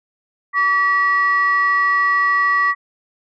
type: tone pair together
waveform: sine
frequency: 1148 / 1930.7 Hz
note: D6 / B6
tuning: -40 / -40 cents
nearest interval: major sixth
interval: 900 cents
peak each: -15 dBFS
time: 0.53-2.75 s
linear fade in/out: 50 ms
effects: tanh soft clip ceiling -7 dBFS

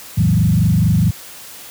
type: tone with frequency modulation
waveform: sine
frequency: 137.5 Hz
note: C#3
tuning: 14 cents flat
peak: -10 dBFS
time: 0.17-1.11 s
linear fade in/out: 10 ms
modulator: 24.4 Hz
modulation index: 2.2
effects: white hiss -36 dBFS RMS until 1.7 s + high-pass 60 Hz 12 dB/octave

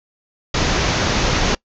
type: low-pass noise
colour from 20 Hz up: pink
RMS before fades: -18 dBFS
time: 0.54-1.55 s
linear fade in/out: 5 ms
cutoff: 6700 Hz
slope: 96 dB/octave
effects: noise-tail reverb RT60 0.1 s tail -24 dB re dry

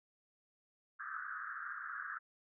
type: band-pass noise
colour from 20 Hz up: white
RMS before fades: -44 dBFS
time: 0.99-2.19 s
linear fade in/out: 20 ms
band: 1200 to 1700 Hz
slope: 96 dB/octave
effects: none

